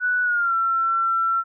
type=tone with pitch glide; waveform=sine; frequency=1480 to 1349.3 Hz; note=F#6 to E6; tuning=0 to +40 cents; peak=-18 dBFS; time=0-1.44 s; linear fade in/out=50 ms; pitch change=-160 cents; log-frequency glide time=0.23-0.55 s; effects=none